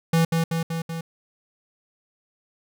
square tone with echo, 164.81 Hz, E3, in tune, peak -17 dBFS, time 0.13-0.25 s, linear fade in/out 5 ms, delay 190 ms, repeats 4, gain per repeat -3 dB, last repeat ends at 1.01 s, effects none

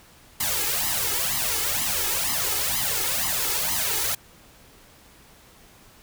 white noise with flanger, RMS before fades -25 dBFS, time 0.4-4.15 s, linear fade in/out 5 ms, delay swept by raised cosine 0.98 to 2.38 ms, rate 2.1 Hz, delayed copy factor +0.95, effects pink hiss -52 dBFS RMS until 6.02 s

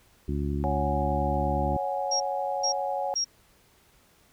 harmonic tone, 71.5 Hz, D2, 46 cents flat, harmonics 1 / 2 / 3 / 4 / 5, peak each -29 / -32 / -34 / -35 / -36 dBFS, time 0.28-1.77 s, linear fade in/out 5 ms
sine chord, C# suspended fourth, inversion none, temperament just, 554.4 / 739.2 / 831.5 Hz, C#5 / F#5 / G#5, 0 / -2 / +2 cents, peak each -31 dBFS, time 0.64-3.14 s, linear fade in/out 0 ms
sine tone bursts, 5600 Hz, F8, 4 cents sharp, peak -24 dBFS, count 3, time 2.11-3.246 s, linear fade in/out 10 ms, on 92 ms, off 430 ms
effects pink hiss -61 dBFS RMS until 4.32 s

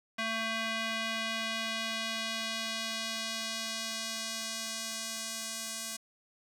square tone with band-pass filter sweep, 224 Hz, A3, 31 cents sharp, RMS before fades -36 dBFS, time 0.18-5.97 s, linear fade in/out 10 ms, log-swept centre 2300 to 7800 Hz, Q 1.1, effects 10-bit

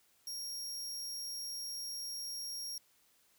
sawtooth tone, 5588 Hz, F8, in tune, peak -37 dBFS, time 0.27-2.78 s, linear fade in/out 2 ms, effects white hiss -70 dBFS RMS until 3.38 s

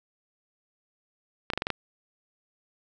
clicks, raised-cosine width 0.3 ms, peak -11 dBFS, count 6, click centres 1.502 / 1.535 / 1.576 / 1.621 / 1.669 / 1.703 s, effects none

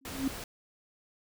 sine tone with exponential growth, 268.8 Hz, C4, 47 cents sharp, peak -24 dBFS, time 0.01-0.28 s, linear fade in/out 5 ms, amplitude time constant 57 ms
pink noise, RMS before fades -41 dBFS, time 0.05-0.44 s, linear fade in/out 2 ms
effects none

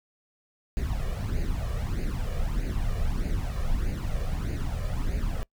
brown noise with flanger, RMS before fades -28 dBFS, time 0.77-5.43 s, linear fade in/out 0 ms, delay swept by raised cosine 0.44 to 1.74 ms, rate 1.6 Hz, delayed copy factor +0.7, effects noise-tail reverb RT60 0.1 s tail -24 dB re dry

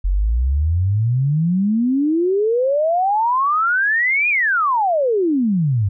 sine exponential two-way sweep, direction up then down, 43.63 to 2489 to 93.6 Hz, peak -14 dBFS, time 0.04-5.89 s, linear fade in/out 10 ms, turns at 4.29 s, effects none

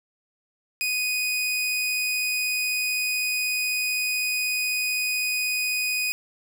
sawtooth tone, 2489 Hz, D#7, in tune, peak -20 dBFS, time 0.81-6.12 s, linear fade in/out 0 ms, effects none

